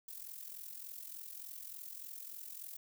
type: noise with amplitude modulation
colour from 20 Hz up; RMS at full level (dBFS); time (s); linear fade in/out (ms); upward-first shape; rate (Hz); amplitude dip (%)
violet; -45; 0.08-2.77; 5; sine; 43.4; 70
effects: none